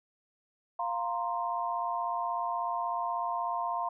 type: chord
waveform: sine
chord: F suspended fourth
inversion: none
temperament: just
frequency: 698.5 / 931.3 / 1047.7 Hz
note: F5 / Bb5 / C6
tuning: 0 / -2 / +2 cents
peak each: -34 dBFS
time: 0.79-3.89 s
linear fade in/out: 5 ms
effects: none